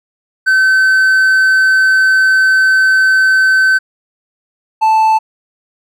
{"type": "tone pair in turn", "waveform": "triangle", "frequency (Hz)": [1533, 878.5], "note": ["G6", "A5"], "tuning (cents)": [-39, -3], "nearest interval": "minor seventh", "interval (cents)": 964, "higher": "first", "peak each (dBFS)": -5, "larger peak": "neither", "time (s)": [[0.46, 3.79], [4.81, 5.19]], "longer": "first", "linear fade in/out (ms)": 20, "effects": []}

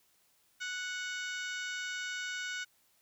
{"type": "harmonic tone", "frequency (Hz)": 738, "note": "F#5", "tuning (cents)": -5, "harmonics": [2, 3, 4, 5, 6, 7, 8, 9, 10], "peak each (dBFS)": [-38, -44, -45, -47, -52, -54, -49, -55, -52], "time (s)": [0.6, 2.65], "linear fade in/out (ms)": 20, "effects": ["white hiss -70 dBFS RMS until 3.01 s"]}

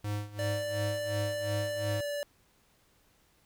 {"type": "tone with tremolo", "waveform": "square", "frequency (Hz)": 103.83, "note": "G#2", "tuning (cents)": 0, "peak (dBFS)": -31, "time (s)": [0.04, 2.01], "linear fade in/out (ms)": 5, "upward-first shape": "sine", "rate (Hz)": 2.8, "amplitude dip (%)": 85}
{"type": "tone with pitch glide", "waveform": "square", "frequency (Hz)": [587.3, 580.2], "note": ["D5", "D5"], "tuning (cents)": [0, -21], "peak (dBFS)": -33, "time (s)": [0.39, 2.23], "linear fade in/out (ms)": 0, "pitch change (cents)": -21, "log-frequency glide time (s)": [1.86, 1.94]}
{"effects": ["pink hiss -67 dBFS RMS until 3.45 s"]}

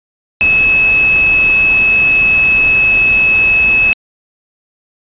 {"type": "tone in noise", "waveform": "sine", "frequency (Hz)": 2586, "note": "E7", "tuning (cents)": -34, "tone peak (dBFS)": -7, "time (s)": [0.41, 3.93], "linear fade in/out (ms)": 0, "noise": "pink", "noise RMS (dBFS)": -24, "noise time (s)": [0.41, 3.93], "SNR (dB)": 14, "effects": ["resampled to 8000 Hz"]}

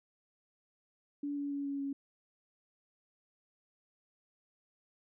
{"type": "tone with pitch steps", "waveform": "sine", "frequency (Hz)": [287.3, 284.8, 282.4, 279.9, 277.5], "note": ["D4", "C#4", "C#4", "C#4", "C#4"], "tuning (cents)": [-38, 47, 32, 17, 2], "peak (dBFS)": -34, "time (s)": [1.23, 1.93], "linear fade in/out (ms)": 5, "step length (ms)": 140, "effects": []}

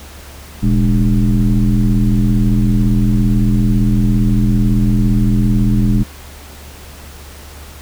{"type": "tone with frequency modulation", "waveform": "sine", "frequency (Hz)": 119.2, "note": "A#2", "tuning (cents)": 39, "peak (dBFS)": -9, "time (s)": [0.62, 6.04], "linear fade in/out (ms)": 20, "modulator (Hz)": 85.4, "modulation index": 1.5, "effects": ["added 72 Hz sine -35 dBFS peak until 7.81 s", "pink hiss -37 dBFS RMS until 7.81 s"]}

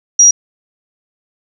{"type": "tone", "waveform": "sine", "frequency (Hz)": 5740, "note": "F8", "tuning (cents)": 47, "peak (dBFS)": -3, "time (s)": [0.19, 0.31], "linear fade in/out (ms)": 5, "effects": []}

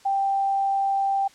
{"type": "tone", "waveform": "sine", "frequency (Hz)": 786, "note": "G5", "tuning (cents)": 4, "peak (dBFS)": -20, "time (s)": [0.05, 1.28], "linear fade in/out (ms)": 10, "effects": ["white hiss -53 dBFS RMS until 1.34 s", "low-pass 7000 Hz 12 dB/octave"]}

